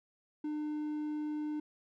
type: tone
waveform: triangle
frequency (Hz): 301.5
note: D4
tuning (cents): +46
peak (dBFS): -32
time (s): 0.44-1.6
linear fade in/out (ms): 5
effects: none